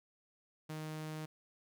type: tone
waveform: sawtooth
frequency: 155.56 Hz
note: D#3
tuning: in tune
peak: -37 dBFS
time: 0.69-1.26 s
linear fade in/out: 10 ms
effects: none